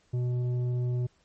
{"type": "tone with tanh clipping", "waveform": "sine", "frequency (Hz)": 123.5, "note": "B2", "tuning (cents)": 0, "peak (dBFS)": -27, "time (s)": [0.13, 1.07], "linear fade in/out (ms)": 10, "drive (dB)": 8, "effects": ["pink hiss -67 dBFS RMS until 1.24 s", "MP3 32 kbps"]}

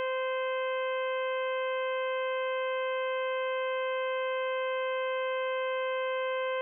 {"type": "harmonic tone", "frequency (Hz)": 519, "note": "C5", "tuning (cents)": -14, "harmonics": [1, 2, 3, 4, 5, 6], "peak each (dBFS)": [-30, -36, -40, -42, -44, -46], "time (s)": [0, 6.61], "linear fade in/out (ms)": 0, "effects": []}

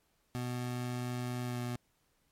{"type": "tone with pitch glide", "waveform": "25% pulse", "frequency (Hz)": [123.6, 122.04], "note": ["B2", "B2"], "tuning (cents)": [2, -20], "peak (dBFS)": -31, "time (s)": [0.35, 1.76], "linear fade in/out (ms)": 0, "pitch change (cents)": -22, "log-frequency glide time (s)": [1.44, 1.6], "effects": ["pink hiss -74 dBFS RMS until 2.31 s", "MP3 64 kbps"]}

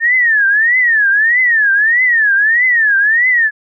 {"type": "tone with vibrato", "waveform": "sine", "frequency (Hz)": 1793, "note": "A6", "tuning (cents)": 32, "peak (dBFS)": -8, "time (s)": [0, 3.51], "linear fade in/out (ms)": 50, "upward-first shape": "triangle", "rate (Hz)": 1.6, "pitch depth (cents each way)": 240, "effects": []}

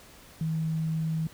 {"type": "tone", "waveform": "sine", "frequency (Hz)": 159.8, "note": "D#3", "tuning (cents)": 47, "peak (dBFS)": -26, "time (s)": [0.41, 1.27], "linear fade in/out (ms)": 2, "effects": ["pink hiss -52 dBFS RMS until 1.33 s"]}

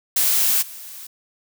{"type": "noise with level steps", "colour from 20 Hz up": "blue", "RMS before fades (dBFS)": [-18, -37], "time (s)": [0.16, 1.07], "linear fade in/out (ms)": 5, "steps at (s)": 0.61, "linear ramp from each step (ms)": 20, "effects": []}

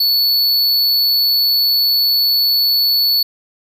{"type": "tone", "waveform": "square", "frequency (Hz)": 4435, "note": "C#8", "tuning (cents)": 0, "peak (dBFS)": -12, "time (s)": [0, 3.23], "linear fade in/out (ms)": 5, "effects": []}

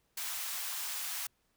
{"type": "high-pass noise", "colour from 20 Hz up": "white", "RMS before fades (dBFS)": -38, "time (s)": [0.17, 1.27], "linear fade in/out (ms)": 5, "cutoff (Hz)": 780, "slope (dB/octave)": 24, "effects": ["pink hiss -75 dBFS RMS until 1.56 s"]}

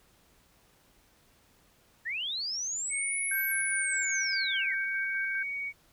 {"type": "linear two-way sweep", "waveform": "sine", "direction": "up then down", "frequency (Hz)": [1700, 11940, 1700], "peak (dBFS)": -31, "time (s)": [2.05, 4.75], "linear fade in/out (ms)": 20, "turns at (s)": 3.43}
{"type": "tone with pitch glide", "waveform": "sine", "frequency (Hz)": [2217, 2243], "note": ["C#7", "C#7"], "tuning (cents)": [0, 20], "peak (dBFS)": -32, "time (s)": [2.89, 5.73], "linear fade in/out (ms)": 50, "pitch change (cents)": 20, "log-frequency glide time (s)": [3.97, 4.44]}
{"type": "tone with tremolo", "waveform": "sine", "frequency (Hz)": 1568, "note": "G6", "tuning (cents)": 0, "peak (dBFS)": -30, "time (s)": [3.31, 5.43], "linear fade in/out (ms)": 5, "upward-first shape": "square", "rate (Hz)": 4.9, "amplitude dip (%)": 25}
{"effects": ["pink hiss -64 dBFS RMS until 5.92 s"]}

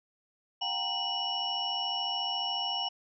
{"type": "tone cluster", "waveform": "sine", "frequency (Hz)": [719, 793, 925, 2935, 5450], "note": ["F#5", "G5", "A#5", "F#7", "F8"], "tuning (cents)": [-50, 20, -14, -15, -43], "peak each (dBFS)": [-40, -38, -40, -32, -37], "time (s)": [0.61, 2.89], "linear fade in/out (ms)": 10, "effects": []}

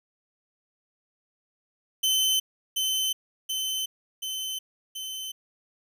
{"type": "tone with echo", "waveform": "sawtooth", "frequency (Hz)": 3062, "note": "G7", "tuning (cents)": -41, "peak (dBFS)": -18, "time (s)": [2.03, 2.4], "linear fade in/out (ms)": 10, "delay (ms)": 730, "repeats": 4, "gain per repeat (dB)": -3, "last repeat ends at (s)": 5.32, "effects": []}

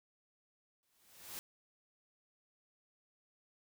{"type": "noise with exponential growth", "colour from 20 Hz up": "white", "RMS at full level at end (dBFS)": -43, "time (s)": [0.83, 1.39], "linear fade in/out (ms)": 0, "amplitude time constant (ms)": 120, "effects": []}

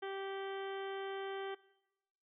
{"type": "harmonic tone with a mistuned harmonic", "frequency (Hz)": 390, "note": "G4", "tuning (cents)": -9, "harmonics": [1, 2, 3, 4, 5, 6, 7, 8, 9], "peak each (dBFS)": [-41, -46, -51, -50, -53, -60, -64, -54, -64], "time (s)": [0.02, 1.55], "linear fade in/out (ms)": 10, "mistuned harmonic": 6, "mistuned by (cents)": -27, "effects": ["noise-tail reverb RT60 1.0 s tail -21 dB re dry"]}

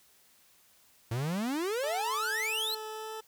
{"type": "exponential sweep", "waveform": "45% pulse", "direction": "up", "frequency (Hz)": [110, 4301], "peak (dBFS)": -30, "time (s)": [1.11, 2.75], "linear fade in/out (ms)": 5}
{"type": "tone with vibrato", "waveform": "20% pulse", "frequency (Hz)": 436.4, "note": "A4", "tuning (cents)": -14, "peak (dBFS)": -33, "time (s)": [1.83, 3.21], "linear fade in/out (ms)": 10, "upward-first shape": "triangle", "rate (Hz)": 1.7, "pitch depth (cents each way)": 11}
{"effects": ["white hiss -63 dBFS RMS until 3.27 s"]}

